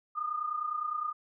sine tone pair together, 1214.7 / 1244.5 Hz, D#6 / D#6, -42 / 0 cents, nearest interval unison, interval 42 cents, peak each -32 / -37 dBFS, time 0.15-1.13 s, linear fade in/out 20 ms, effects none

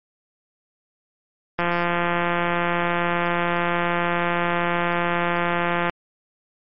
click train, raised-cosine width 0.5 ms, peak -7 dBFS, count 746, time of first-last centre 1.59-5.896 s, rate 173 Hz, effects MP3 32 kbps

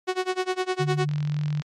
sawtooth tone with tremolo, 370 Hz, F#4, in tune, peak -17 dBFS, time 0.07-1.06 s, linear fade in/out 20 ms, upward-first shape sine, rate 9.8 Hz, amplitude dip 95%
sine tone with pitch glide, 147.7 to 148.73 Hz, D3 to D3, +10 to +22 cents, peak -23 dBFS, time 0.79-1.62 s, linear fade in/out 20 ms, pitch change +12 cents, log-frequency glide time 1.17-1.33 s
click train, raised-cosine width 0.2 ms, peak -22 dBFS, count 24, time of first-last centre 1.09-1.62 s, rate 43.4 Hz
effects low-pass 6000 Hz 12 dB/octave + MP3 64 kbps

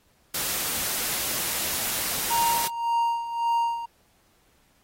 white noise, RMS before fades -28 dBFS, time 0.34-2.68 s, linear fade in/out 5 ms
triangle tone with tremolo, 932.3 Hz, A#5, in tune, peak -18 dBFS, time 2.3-3.86 s, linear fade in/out 10 ms, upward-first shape sine, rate 1.8 Hz, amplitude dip 70%
effects pink hiss -64 dBFS RMS until 4.83 s + AAC 48 kbps

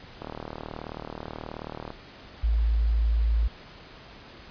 click train, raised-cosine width 1 ms, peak -21 dBFS, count 66, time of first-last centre 0.22-1.904 s, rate 38.6 Hz
sine tone, 55.7 Hz, A1, 22 cents sharp, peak -20 dBFS, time 2.43-3.48 s, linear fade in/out 10 ms
effects pink hiss -47 dBFS RMS until 4.5 s + resampled to 11025 Hz

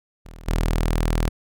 sawtooth tone with level steps, 40.35 Hz, E1, 36 cents flat, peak -35 / -15 dBFS, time 0.25-1.29 s, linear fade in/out 10 ms, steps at 0.47 s, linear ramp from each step 20 ms, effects none

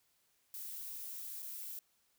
violet noise with dropouts, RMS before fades -45 dBFS, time 0.54-1.79 s, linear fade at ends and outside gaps 1 ms, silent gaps 1.422-1.427 s, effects white hiss -75 dBFS RMS until 2.18 s

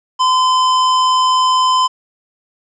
square tone, 1023 Hz, C6, 39 cents flat, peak -11 dBFS, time 0.19-1.88 s, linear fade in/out 20 ms, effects resampled to 16000 Hz + 8-bit

